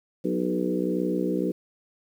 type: harmonic tone with a mistuned harmonic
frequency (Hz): 61.74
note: B1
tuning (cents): 0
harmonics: 3 / 4 / 5 / 6 / 7 / 8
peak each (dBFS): -29 / -32 / -28 / -31 / -33 / -32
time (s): 0.24-1.52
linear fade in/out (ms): 10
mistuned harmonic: 6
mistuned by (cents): +24
effects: 9-bit